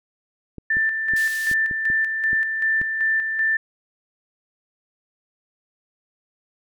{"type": "clicks", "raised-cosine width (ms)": 3, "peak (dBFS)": -22, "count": 8, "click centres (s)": [0.583, 0.769, 1.136, 1.514, 1.712, 1.901, 2.331, 2.815]}
{"type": "tone with tremolo", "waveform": "sine", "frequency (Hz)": 1776, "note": "A6", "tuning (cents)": 16, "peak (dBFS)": -17, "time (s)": [0.7, 3.57], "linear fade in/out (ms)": 5, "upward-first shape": "square", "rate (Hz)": 2.6, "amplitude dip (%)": 45}
{"type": "band-pass noise", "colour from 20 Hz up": "white", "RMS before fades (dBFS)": -36, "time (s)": [1.16, 1.54], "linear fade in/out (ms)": 5, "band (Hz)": [2500, 11000], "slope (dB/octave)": 12}
{"effects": []}